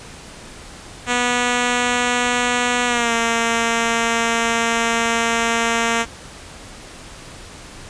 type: tone with pitch glide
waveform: 5% pulse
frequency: 244.5 to 230.8 Hz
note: B3 to A#3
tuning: -17 to -17 cents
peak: -5 dBFS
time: 1.06-6.06 s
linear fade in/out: 50 ms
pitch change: -100 cents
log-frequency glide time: 2.86-3.13 s
effects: pink hiss -38 dBFS RMS until 7.89 s + resampled to 22050 Hz